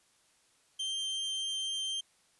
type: tone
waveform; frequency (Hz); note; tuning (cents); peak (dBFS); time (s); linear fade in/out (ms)
40% pulse; 3152; G7; +9; -32; 0.79-2.01; 10
effects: white hiss -68 dBFS RMS until 2.39 s + resampled to 24000 Hz